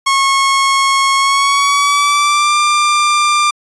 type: tone with pitch glide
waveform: sawtooth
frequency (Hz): 1092 to 1190.8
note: C#6 to D6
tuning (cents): -26 to +24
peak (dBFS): -6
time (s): 0.06-3.51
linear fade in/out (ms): 10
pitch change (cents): +150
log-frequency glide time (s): 1.17-2.57
effects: resampled to 22050 Hz